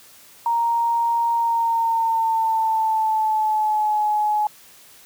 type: tone with pitch glide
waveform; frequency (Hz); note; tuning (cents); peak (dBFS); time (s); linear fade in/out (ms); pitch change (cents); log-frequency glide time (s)
sine; 932.3 to 845.1; A#5 to G#5; 0 to +30; -17; 0.46-4.47; 2; -170; 1.33-4.04
effects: white hiss -48 dBFS RMS until 5.05 s + high-pass 60 Hz 12 dB/octave